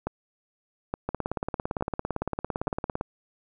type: two click trains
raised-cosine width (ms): 1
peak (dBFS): -14 / -14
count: 4 / 35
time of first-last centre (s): 0.07-2.679 / 1.09-3.011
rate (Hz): 1.15 / 17.7
effects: none